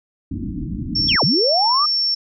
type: low-pass noise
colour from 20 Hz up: white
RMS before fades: -26 dBFS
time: 0.31-1.16 s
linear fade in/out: 2 ms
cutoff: 320 Hz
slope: 96 dB/octave
type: tone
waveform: sine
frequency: 5440 Hz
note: F8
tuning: 46 cents flat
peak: -16 dBFS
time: 0.95-2.15 s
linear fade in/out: 10 ms
type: linear two-way sweep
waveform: sine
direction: down then up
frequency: 3520 to 116.8 to 1239 Hz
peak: -16 dBFS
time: 1.08-1.86 s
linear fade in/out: 10 ms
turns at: 1.24 s
effects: none